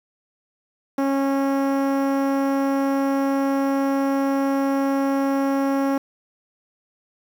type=tone with low-pass filter; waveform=sawtooth; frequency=274.2 Hz; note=C#4; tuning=19 cents flat; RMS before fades=-21 dBFS; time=0.98-5.98 s; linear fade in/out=5 ms; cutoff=1300 Hz; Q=0.81; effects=7-bit